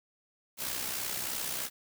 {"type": "noise with amplitude modulation", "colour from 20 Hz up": "white", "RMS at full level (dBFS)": -33, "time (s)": [0.57, 1.7], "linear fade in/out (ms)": 50, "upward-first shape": "sine", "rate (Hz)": 63.1, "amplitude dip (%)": 50, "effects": []}